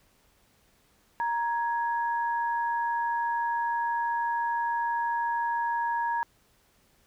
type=tone pair together; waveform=sine; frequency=936.5 / 1667 Hz; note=A#5 / G#6; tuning=+8 / +6 cents; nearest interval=minor seventh; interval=998 cents; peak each=-26 / -34 dBFS; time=1.2-6.23 s; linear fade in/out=0 ms; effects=pink hiss -65 dBFS RMS until 7.06 s